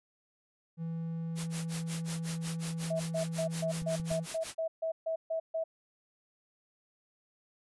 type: tone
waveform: triangle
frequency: 164.81 Hz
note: E3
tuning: in tune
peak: -32 dBFS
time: 0.77-4.27 s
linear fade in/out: 50 ms
type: noise with tremolo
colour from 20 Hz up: white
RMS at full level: -39 dBFS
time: 1.35-4.55 s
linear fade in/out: 50 ms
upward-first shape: sine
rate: 5.5 Hz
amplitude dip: 100%
type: tone bursts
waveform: sine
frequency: 649 Hz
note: E5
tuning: 27 cents flat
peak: -30 dBFS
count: 12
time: 2.9-5.64 s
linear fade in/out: 10 ms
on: 100 ms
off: 140 ms
type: clicks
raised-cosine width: 5 ms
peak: -32 dBFS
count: 3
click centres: 3.82 / 3.999 / 4.115 s
effects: resampled to 24000 Hz